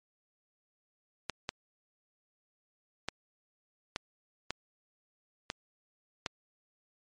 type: clicks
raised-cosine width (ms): 0.2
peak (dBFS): -15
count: 7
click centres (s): 1.297 / 1.491 / 3.086 / 3.961 / 4.506 / 5.501 / 6.262
effects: MP3 48 kbps